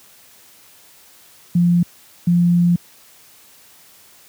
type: tone pair in turn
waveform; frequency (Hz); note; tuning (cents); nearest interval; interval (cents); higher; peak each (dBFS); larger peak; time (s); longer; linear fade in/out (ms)
sine; 173.9 / 173.9; F3 / F3; -7 / -7; unison; 0; neither; -11; neither; 1.55-1.83 / 2.27-2.76; second; 5
effects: white hiss -48 dBFS RMS until 4.28 s + high-pass 60 Hz 12 dB/octave